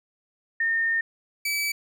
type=tone pair in turn; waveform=sine / sawtooth; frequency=1824 / 2298 Hz; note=A#6 / D7; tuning=-38 / -38 cents; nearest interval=major third; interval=400 cents; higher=second; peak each=-21 dBFS; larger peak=neither; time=0.6-1.01 / 1.45-1.72 s; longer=first; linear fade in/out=5 ms; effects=none